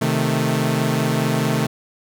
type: chord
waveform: sawtooth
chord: A diminished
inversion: first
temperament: equal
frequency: 130.81 / 155.56 / 220 Hz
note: C3 / Eb3 / A3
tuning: 0 / 0 / 0 cents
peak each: -18 dBFS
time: 0.01-1.67 s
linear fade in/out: 10 ms
effects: none